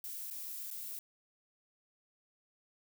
violet noise with dropouts, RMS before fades -43 dBFS, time 0.04-0.99 s, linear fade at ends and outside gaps 1 ms, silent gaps 0.302-0.309 / 0.704-0.711 s, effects none

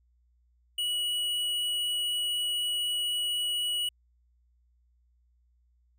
sine tone with tanh clipping, 2926 Hz, F#7, 20 cents flat, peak -29 dBFS, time 0.78-3.89 s, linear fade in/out 5 ms, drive 13 dB, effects added 60 Hz sine -64 dBFS peak until 5.98 s

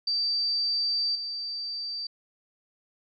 sine tone with level steps, 4652 Hz, D8, 17 cents flat, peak -24 / -31 dBFS, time 0.07-2.07 s, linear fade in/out 5 ms, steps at 1.15 s, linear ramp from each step 5 ms, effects none

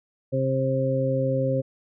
harmonic tone, 132.8 Hz, C3, 26 cents sharp, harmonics 1 / 2 / 3 / 4, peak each -25 / -29 / -33 / -24 dBFS, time 0.32-1.62 s, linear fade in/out 20 ms, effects none

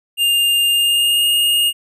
square tone with pitch glide, 2807 to 2845 Hz, F7 to F7, +8 to +31 cents, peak -13 dBFS, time 0.17-1.73 s, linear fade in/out 50 ms, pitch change +23 cents, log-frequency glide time 0.7-1.25 s, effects none

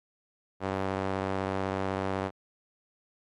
sawtooth tone with band-pass filter, 96 Hz, G2, 36 cents flat, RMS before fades -31 dBFS, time 0.6-2.31 s, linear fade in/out 50 ms, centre 730 Hz, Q 0.73, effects MP3 64 kbps

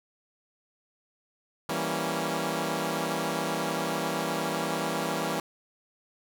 10% pulse chord, E diminished seventh, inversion none, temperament equal, 164.81 / 196 / 233.1 / 277.2 Hz, E3 / G3 / Bb3 / Db4, 0 / 0 / 0 / 0 cents, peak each -24 / -26 / -26 / -26 dBFS, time 1.69-5.4 s, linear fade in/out 2 ms, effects none

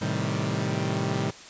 sawtooth chord, A half-diminished seventh, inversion none, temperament equal with one note detuned, 110 / 130.81 / 156.92 / 196 Hz, A2 / C3 / Eb3 / G3, 0 / 0 / +15 / 0 cents, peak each -27 dBFS, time 0.01-1.31 s, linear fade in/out 10 ms, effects white hiss -45 dBFS RMS until 1.49 s + resampled to 16000 Hz

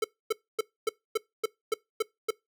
square tone bursts, 440 Hz, A4, in tune, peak -24 dBFS, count 9, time 0.02-2.307 s, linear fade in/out 5 ms, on 23 ms, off 260 ms, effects noise-tail reverb RT60 0.2 s tail -23 dB re dry

